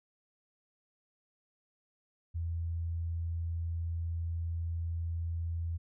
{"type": "tone", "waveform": "sine", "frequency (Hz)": 83.7, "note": "E2", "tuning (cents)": 27, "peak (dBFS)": -32, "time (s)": [2.34, 5.78], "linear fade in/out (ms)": 20, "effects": []}